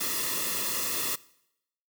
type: noise with comb filter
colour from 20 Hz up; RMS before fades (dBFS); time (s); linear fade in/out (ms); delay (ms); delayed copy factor
white; -30; 0-1.16; 10; 1.3; -0.85
effects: noise-tail reverb RT60 0.8 s tail -21 dB re dry